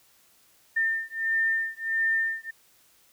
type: beating tone pair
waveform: sine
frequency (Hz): 1803 / 1804.5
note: A6 / A6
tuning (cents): +42 / +43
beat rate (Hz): 1.5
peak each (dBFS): -27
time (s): 0.76-2.51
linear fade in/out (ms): 10
effects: white hiss -61 dBFS RMS until 3.12 s